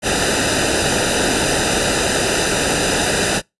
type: noise with comb filter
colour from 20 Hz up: pink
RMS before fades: -17 dBFS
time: 0.02-3.42 s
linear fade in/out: 50 ms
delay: 0.91 ms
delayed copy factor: -0.75
effects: noise-tail reverb RT60 0.2 s tail -26 dB re dry + resampled to 24000 Hz